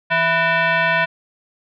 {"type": "tone with frequency modulation", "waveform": "sine", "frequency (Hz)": 163.9, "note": "E3", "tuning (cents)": -10, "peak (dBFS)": -14, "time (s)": [0.1, 1.06], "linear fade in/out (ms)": 20, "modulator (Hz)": 826, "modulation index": 2.8, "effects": []}